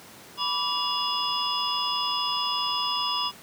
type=tone cluster; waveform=sine; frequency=989 / 1154 / 2846 / 3410 / 5030 Hz; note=B5 / D6 / F7 / G#7 / D#8; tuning=+2 / -31 / +32 / +45 / +18 cents; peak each=-31 dBFS; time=0.37-3.32 s; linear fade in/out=50 ms; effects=pink hiss -47 dBFS RMS until 3.42 s + high-pass 150 Hz 12 dB/octave